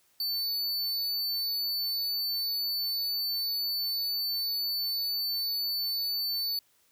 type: tone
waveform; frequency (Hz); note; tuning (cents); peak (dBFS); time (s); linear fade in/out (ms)
square; 4501; C#8; +26; -29; 0.2-6.59; 2
effects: white hiss -67 dBFS RMS until 6.91 s